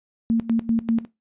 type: tone with tremolo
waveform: sine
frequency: 228.3 Hz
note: A#3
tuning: 36 cents flat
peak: -16 dBFS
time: 0.3-1.05 s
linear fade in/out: 0 ms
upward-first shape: square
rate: 5.1 Hz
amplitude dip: 80%
effects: noise-tail reverb RT60 0.2 s tail -17 dB re dry + resampled to 8000 Hz